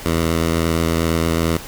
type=tone with vibrato; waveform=10% pulse; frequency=82.41 Hz; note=E2; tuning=in tune; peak=-8 dBFS; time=0.06-1.57 s; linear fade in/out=0 ms; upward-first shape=triangle; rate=8.5 Hz; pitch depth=21 cents each way; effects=pink hiss -34 dBFS RMS until 1.67 s

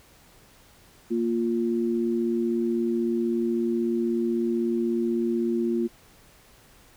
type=tone pair together; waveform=sine; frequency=233.1 / 349.3 Hz; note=A#3 / F4; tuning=0 / 0 cents; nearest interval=perfect fifth; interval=700 cents; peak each=-25 dBFS; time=1.1-5.88 s; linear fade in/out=20 ms; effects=pink hiss -55 dBFS RMS until 6.96 s

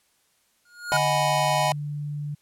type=tone with exponential growth; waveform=square; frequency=1430 Hz; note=F6; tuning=41 cents sharp; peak=-21 dBFS; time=0.65-0.97 s; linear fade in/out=5 ms; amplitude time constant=68 ms
type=chord; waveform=square; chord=G# minor seventh; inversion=second; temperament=equal; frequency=622.3 / 740 / 830.6 / 987.8 Hz; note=D#5 / F#5 / G#5 / B5; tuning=0 / 0 / 0 / 0 cents; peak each=-27 dBFS; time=0.92-1.72 s; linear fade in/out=0 ms
type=tone; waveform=sine; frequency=146.83 Hz; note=D3; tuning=in tune; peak=-28 dBFS; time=0.93-2.35 s; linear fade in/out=10 ms
effects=white hiss -66 dBFS RMS until 2.41 s + low-pass 12000 Hz 12 dB/octave

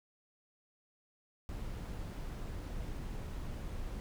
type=noise; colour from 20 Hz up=brown; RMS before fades=-41 dBFS; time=1.49-4 s; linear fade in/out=0 ms; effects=none

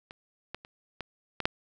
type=clicks; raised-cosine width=0.3 ms; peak=-27 / -20 / -30 / -20 / -16 / -7 dBFS; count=6; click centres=0.109 / 0.546 / 0.649 / 1.007 / 1.403 / 1.455 s; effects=none

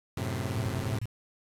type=chord; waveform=sawtooth; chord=F# diminished; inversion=none; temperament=equal; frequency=92.5 / 110 / 130.81 Hz; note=F#2 / A2 / C3; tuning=0 / 0 / 0 cents; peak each=-31 dBFS; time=0.17-0.99 s; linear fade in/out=5 ms
type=tone bursts; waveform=sine; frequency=112.5 Hz; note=A2; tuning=39 cents sharp; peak=-30 dBFS; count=6; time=0.57-1.056 s; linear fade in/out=0 ms; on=41 ms; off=48 ms
effects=resampled to 32000 Hz + 8-bit

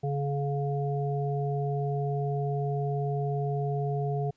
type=harmonic tone; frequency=141.2 Hz; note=C#3; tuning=32 cents sharp; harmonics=1 / 3 / 5; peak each=-28 / -33 / -35 dBFS; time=0.03-4.31 s; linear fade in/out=10 ms; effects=pink hiss -71 dBFS RMS until 4.36 s + resampled to 16000 Hz

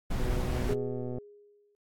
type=noise; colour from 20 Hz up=brown; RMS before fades=-30 dBFS; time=0.1-0.74 s; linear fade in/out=10 ms
type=click train; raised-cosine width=2 ms; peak=-25 dBFS; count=123; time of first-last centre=0.2-1.184 s; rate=124 Hz
type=tone with exponential decay; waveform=sine; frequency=411.7 Hz; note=G#4; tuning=15 cents flat; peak=-27 dBFS; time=0.69-1.75 s; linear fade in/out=0 ms; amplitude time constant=230 ms
effects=AAC 64 kbps

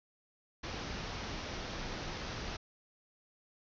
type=low-pass noise; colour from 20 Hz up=pink; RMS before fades=-41 dBFS; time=0.63-2.57 s; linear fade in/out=10 ms; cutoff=6100 Hz; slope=96 dB/octave; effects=none

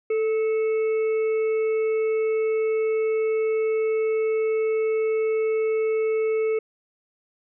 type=harmonic tone with a mistuned harmonic; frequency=440 Hz; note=A4; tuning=in tune; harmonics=1 / 3 / 5 / 6; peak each=-20 / -41 / -38 / -45 dBFS; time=0.1-6.59 s; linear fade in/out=5 ms; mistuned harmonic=3; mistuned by=-42 cents; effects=none

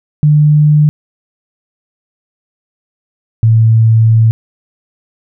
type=tone pair in turn; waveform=sine; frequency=149.9 / 112.3 Hz; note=D3 / A2; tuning=+36 / +36 cents; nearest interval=perfect fourth; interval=500 cents; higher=first; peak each=-4 dBFS; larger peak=neither; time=0.23-0.89 / 3.43-4.31 s; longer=second; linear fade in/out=0 ms; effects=none

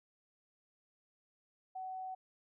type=tone; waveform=sine; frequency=751 Hz; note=F#5; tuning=26 cents sharp; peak=-40 dBFS; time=1.75-2.15 s; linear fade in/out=10 ms; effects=none

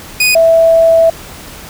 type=tone pair in turn; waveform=sawtooth / sine; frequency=2484 / 657.9 Hz; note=D#7 / E5; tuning=-3 / -4 cents; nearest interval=octave + major seventh; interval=2301 cents; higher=first; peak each=-4 dBFS; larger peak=neither; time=0.2-0.35 / 0.35-1.1 s; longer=second; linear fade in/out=5 ms; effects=pink hiss -31 dBFS RMS until 1.69 s

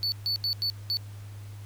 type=tone bursts at uneven times; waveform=triangle; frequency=4471 Hz; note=C#8; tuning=14 cents sharp; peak=-24 dBFS; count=5; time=0.03-0.12 / 0.26-0.36 / 0.44-0.53 / 0.62-0.7 / 0.9-0.97 s; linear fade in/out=0 ms; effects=added 102 Hz sine -39 dBFS peak until 1.65 s + pink hiss -54 dBFS RMS until 1.65 s

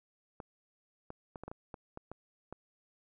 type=clicks; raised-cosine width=1 ms; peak=-29 dBFS; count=10; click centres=0.402 / 1.104 / 1.358 / 1.436 / 1.48 / 1.515 / 1.742 / 1.974 / 2.116 / 2.526 s; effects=none

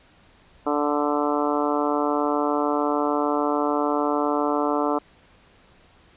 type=harmonic tone; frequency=146.83 Hz; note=D3; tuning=in tune; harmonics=2 / 3 / 4 / 5 / 6 / 7 / 8 / 9; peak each=-25 / -27 / -28 / -29 / -30 / -30 / -31 / -32 dBFS; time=0.66-4.99 s; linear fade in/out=10 ms; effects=pink hiss -55 dBFS RMS until 6.16 s + resampled to 8000 Hz

